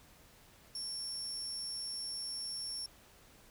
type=tone; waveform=35% pulse; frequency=5460 Hz; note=F8; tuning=40 cents flat; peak=-36 dBFS; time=0.75-2.86 s; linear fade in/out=2 ms; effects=pink hiss -61 dBFS RMS until 3.5 s